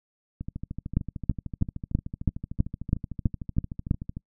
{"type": "two click trains", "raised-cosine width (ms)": 5, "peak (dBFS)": [-9, -21], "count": [10, 51], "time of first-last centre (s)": [[0.97, 3.911], [0.41, 4.169]], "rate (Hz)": [3.06, 13.3], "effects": ["noise-tail reverb RT60 0.1 s tail -26 dB re dry"]}